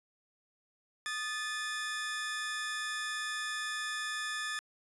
sawtooth tone pair together, 1232 / 1742.3 Hz, D#6 / A6, -17 / -17 cents, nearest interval tritone, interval 600 cents, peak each -37 / -32 dBFS, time 1.06-4.59 s, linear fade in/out 0 ms, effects resampled to 24000 Hz

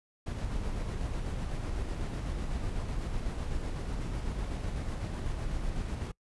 brown noise with tremolo, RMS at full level -33 dBFS, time 0.26-6.12 s, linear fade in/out 10 ms, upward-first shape square, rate 8 Hz, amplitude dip 25%, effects noise-tail reverb RT60 0.1 s tail -24 dB re dry + resampled to 24000 Hz

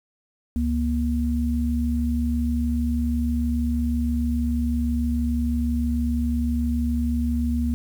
sine tone pair together, 70.6 / 238.1 Hz, C#2 / A#3, +32 / +37 cents, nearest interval octave + major sixth, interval 2105 cents, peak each -23 dBFS, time 0.56-7.74 s, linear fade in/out 0 ms, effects 8-bit

